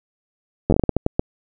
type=slowing click train; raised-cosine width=2 ms; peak=-3 dBFS; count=11; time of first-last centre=0.7-1.195 s; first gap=10 ms; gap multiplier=1.33; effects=none